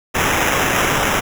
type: noise with sample-and-hold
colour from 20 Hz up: white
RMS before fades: -17 dBFS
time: 0.14-1.21 s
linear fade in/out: 20 ms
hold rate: 4410 Hz
effects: none